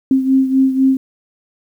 sine beating tone pair, 264.5 / 268.5 Hz, C4 / C4, +19 / +45 cents, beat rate 4 Hz, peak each -11 / -17 dBFS, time 0.11-0.97 s, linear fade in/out 2 ms, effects 8-bit

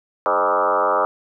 sine tone with frequency modulation, 891 Hz, A5, 22 cents sharp, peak -15 dBFS, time 0.26-1.05 s, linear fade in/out 0 ms, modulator 93 Hz, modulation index 4.7, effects none

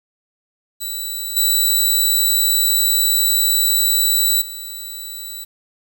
10% pulse tone with level steps, 3951 Hz, B7, in tune, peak -16 / -6 / -21 dBFS, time 0.8-5.45 s, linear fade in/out 20 ms, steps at 1.36 / 4.41 s, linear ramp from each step 10 ms, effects 8-bit

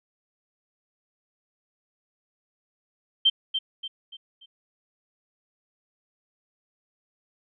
sine tone with echo, 3136 Hz, G7, in tune, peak -15 dBFS, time 3.25-3.3 s, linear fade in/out 10 ms, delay 290 ms, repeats 4, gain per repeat -8 dB, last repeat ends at 4.46 s, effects none

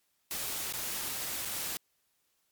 white noise with dropouts, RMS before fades -36 dBFS, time 0.31-1.77 s, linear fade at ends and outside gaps 0 ms, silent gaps 0.725-0.737 / 1.45-1.455 s, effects white hiss -75 dBFS RMS until 2.51 s + MP3 96 kbps

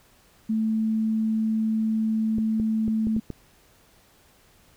sine tone, 220 Hz, A3, in tune, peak -21 dBFS, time 0.49-3.2 s, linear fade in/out 10 ms
clicks, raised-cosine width 3 ms, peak -19 dBFS, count 6, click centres 2.384 / 2.599 / 2.88 / 3.07 / 3.165 / 3.303 s
effects pink hiss -58 dBFS RMS until 4.76 s

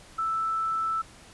sine tone, 1320 Hz, E6, 2 cents sharp, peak -25 dBFS, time 0.18-1.02 s, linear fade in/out 10 ms, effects pink hiss -51 dBFS RMS until 1.33 s + resampled to 24000 Hz

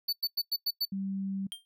square tone bursts, 4496 Hz, C#8, 24 cents sharp, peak -27 dBFS, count 6, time 0.08-0.854 s, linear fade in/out 10 ms, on 49 ms, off 96 ms
sine tone, 194.3 Hz, G3, 15 cents flat, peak -31 dBFS, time 0.92-1.47 s, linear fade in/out 5 ms
square tone with exponential decay, 3182 Hz, G7, 25 cents sharp, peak -33 dBFS, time 1.52-1.65 s, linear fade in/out 0 ms, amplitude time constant 27 ms
effects noise-tail reverb RT60 0.1 s tail -24 dB re dry

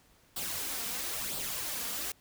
white noise with flanger, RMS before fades -36 dBFS, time 0.36-2.12 s, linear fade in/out 5 ms, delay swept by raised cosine 0.23 to 4.33 ms, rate 1 Hz, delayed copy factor +0.55, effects pink hiss -64 dBFS RMS until 2.2 s

